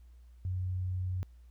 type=tone; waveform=sine; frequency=92 Hz; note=F#2; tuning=9 cents flat; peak=-31 dBFS; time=0.45-1.23 s; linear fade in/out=0 ms; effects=added 60 Hz sine -52 dBFS peak until 1.5 s + pink hiss -75 dBFS RMS until 1.5 s